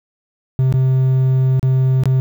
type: tone with dropouts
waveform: triangle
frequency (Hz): 130.81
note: C3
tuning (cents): 0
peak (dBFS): -9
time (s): 0.59-2.2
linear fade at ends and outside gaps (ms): 0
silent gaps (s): 0.725-0.739 / 1.595-1.629 / 2.036-2.056
effects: 8-bit